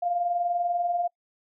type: tone pair together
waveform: sine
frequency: 680.7 / 701 Hz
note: F5 / F5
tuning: -45 / +6 cents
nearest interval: minor second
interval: 51 cents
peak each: -33 / -24 dBFS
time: 0.02-1.08 s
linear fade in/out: 10 ms
effects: noise-tail reverb RT60 0.1 s tail -25 dB re dry